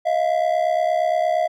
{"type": "ring-modulated tone", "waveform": "triangle", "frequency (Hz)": 669, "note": "E5", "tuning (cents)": 25, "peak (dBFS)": -12, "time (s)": [0.05, 1.48], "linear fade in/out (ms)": 20, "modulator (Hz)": 34.3, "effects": []}